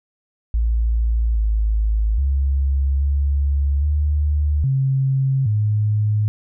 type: tone with pitch steps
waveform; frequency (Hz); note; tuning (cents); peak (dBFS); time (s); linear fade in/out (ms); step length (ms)
sine; 56.7 / 53.7 / 68.4 / 70.3 / 74.1 / 134.2 / 105.8; A#1 / A1 / C#2 / C#2 / D2 / C3 / G#2; -47 / -41 / -23 / +25 / +16 / +44 / +33; -15; 0.54-6.28; 0; 820
effects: none